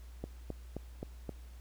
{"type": "click train", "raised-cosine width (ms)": 2, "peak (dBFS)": -25, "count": 5, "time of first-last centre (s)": [0.24, 1.293], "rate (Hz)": 3.8, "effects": ["added 60 Hz sine -47 dBFS peak until 1.6 s", "pink hiss -63 dBFS RMS until 1.6 s"]}